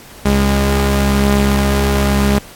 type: tone pair together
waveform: sawtooth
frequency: 68.31 / 204 Hz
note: C#2 / G#3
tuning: -25 / -31 cents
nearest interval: octave + perfect fifth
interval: 1894 cents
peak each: -10 dBFS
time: 0.25-2.39 s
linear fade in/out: 10 ms
effects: pink hiss -38 dBFS RMS until 2.55 s + AAC 64 kbps